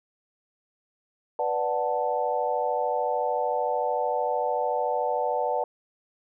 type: chord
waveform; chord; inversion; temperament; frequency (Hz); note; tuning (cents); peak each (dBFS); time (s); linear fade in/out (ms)
sine; B minor seventh; none; equal; 493.9 / 587.3 / 740 / 880; B4 / D5 / F#5 / A5; 0 / 0 / 0 / 0; -29; 1.39-5.64; 2
effects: none